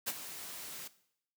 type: noise with ADSR envelope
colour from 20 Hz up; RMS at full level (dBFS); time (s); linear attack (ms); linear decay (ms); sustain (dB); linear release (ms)
white; -33; 0.06-0.88; 22; 41; -12; 8
effects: noise-tail reverb RT60 0.7 s tail -17 dB re dry + high-pass 100 Hz 12 dB/octave